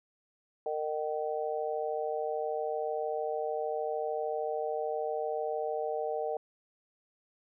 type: harmonic tone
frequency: 153.2 Hz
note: D#3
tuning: 27 cents flat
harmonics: 3 / 4 / 5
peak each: -34 / -35 / -36 dBFS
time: 0.66-6.37 s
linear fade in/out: 2 ms
effects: none